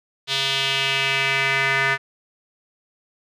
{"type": "tone with band-pass filter sweep", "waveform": "square", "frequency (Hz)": 136, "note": "C#3", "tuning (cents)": -33, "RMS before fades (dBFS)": -21, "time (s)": [0.27, 1.98], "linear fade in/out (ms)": 50, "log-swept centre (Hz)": [3600, 1800], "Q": 2.9, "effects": []}